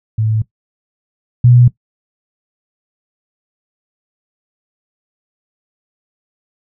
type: tone pair in turn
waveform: sine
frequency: 109.6 / 122.35 Hz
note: A2 / B2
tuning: -6 / -16 cents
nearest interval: major second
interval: 190 cents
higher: second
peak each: -12 / -4 dBFS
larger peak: second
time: 0.18-0.42 / 1.44-1.68 s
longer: neither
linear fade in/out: 5 ms
effects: noise-tail reverb RT60 0.1 s tail -17 dB re dry